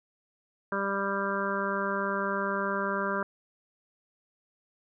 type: harmonic tone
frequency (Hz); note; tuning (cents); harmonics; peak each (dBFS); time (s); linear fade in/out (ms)
197.6; G3; +14; 1 / 2 / 3 / 5 / 6 / 7 / 8; -35 / -35 / -35 / -35 / -35 / -35 / -35; 0.72-3.23; 2
effects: none